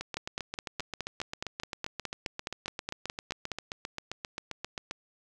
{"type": "two click trains", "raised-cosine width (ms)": 0.2, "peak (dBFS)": [-18, -16], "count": [38, 17], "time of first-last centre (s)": [[0.01, 4.911], [0.17, 3.517]], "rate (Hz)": [7.55, 4.78], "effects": []}